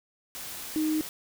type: tone in noise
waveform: sine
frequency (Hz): 310.5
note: D#4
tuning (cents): -3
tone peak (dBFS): -24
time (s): 0.76-1.01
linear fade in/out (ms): 0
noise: white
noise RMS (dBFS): -39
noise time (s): 0.35-1.09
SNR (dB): +12
effects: none